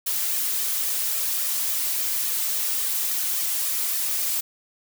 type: noise with flanger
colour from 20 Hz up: blue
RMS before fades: -25 dBFS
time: 0.06-4.41 s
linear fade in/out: 10 ms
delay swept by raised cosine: 1.6 to 3.4 ms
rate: 3.6 Hz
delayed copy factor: +0.6
effects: none